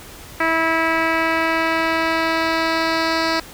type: tone with low-pass filter sweep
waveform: 10% pulse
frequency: 325.7 Hz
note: E4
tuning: 21 cents flat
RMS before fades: -19 dBFS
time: 0.4-3.4 s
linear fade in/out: 5 ms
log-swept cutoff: 2200 to 4500 Hz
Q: 2.1
effects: pink hiss -39 dBFS RMS until 3.53 s